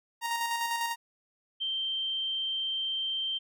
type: tone with tremolo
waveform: sawtooth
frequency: 932.3 Hz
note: A#5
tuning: in tune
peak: -24 dBFS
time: 0.21-0.96 s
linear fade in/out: 50 ms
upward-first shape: square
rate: 10 Hz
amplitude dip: 35%
type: tone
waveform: sine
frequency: 3136 Hz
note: G7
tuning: in tune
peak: -29 dBFS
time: 1.6-3.39 s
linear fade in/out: 20 ms
effects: none